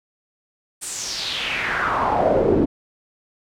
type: noise with band-pass filter sweep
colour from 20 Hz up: brown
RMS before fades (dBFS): -21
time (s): 0.81-2.66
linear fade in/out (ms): 20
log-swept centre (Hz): 9200 to 310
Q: 3.9
effects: none